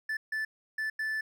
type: tone bursts at uneven times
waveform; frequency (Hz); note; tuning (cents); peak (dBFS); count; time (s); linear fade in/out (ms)
triangle; 1752; A6; -8; -28; 4; 0.09-0.17 / 0.32-0.45 / 0.78-0.9 / 0.99-1.21; 5
effects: none